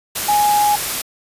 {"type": "tone in noise", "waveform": "sine", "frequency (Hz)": 830.6, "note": "G#5", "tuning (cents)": 0, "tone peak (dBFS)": -12, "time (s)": [0.28, 0.76], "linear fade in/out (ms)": 10, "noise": "white", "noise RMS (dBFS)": -22, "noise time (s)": [0.15, 1.02], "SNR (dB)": 7, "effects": ["resampled to 32000 Hz"]}